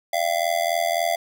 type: tone with amplitude modulation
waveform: square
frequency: 682 Hz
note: F5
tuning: 41 cents flat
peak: -17 dBFS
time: 0.13-1.16 s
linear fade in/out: 5 ms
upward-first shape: sine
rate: 83.7 Hz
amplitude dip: 90%
effects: none